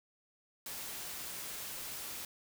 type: noise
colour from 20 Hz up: white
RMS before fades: -43 dBFS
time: 0.66-2.25 s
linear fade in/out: 2 ms
effects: none